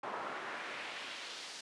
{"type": "noise with band-pass filter sweep", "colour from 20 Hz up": "brown", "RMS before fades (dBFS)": -43, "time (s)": [0.03, 1.61], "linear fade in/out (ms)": 5, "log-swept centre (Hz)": [990, 5400], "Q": 1.3, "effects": ["high-pass 300 Hz 12 dB/octave", "resampled to 24000 Hz"]}